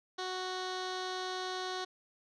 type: tone with low-pass filter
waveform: 15% pulse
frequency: 370.1 Hz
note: F#4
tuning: in tune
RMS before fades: -38 dBFS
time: 0.18-1.85 s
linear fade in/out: 10 ms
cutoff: 4700 Hz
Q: 2.9
effects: none